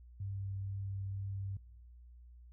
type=tone with vibrato; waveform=sine; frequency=98 Hz; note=G2; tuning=in tune; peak=-37 dBFS; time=0.2-1.57 s; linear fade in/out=5 ms; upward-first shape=triangle; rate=2.1 Hz; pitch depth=11 cents each way; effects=noise-tail reverb RT60 1.0 s tail -26 dB re dry + added 60 Hz sine -53 dBFS peak until 2.52 s